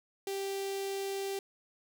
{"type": "tone with notch filter", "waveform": "sawtooth", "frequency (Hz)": 392, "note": "G4", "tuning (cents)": 0, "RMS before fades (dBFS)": -36, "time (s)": [0.27, 1.39], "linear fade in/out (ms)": 2, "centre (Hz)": 1300, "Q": 0.79, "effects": []}